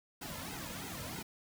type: noise with flanger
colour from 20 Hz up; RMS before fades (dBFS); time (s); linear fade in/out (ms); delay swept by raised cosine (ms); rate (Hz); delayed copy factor
pink; -43; 0.21-1.23; 10; 1.7 to 2.66; 3.1; -1
effects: none